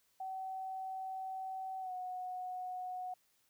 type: tone with pitch glide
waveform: sine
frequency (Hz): 760 to 733.7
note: F#5 to F#5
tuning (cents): +46 to -15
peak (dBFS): -39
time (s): 0.2-3.14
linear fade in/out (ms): 5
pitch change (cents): -61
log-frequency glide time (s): 1.8-1.92
effects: white hiss -74 dBFS RMS until 3.49 s